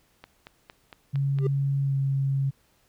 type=click train; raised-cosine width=0.3 ms; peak=-26 dBFS; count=6; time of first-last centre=0.24-1.387 s; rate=4.36 Hz
type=tone with pitch glide; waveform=sine; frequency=138.59 to 136.68 Hz; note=C#3 to C#3; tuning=0 to -24 cents; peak=-22 dBFS; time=1.13-2.51 s; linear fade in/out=20 ms; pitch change=-24 cents; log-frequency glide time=1.83-1.95 s
type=tone with exponential growth; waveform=triangle; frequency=396.6 Hz; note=G4; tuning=20 cents sharp; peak=-20 dBFS; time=1.35-1.47 s; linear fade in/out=5 ms; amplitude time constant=25 ms
effects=pink hiss -65 dBFS RMS until 2.88 s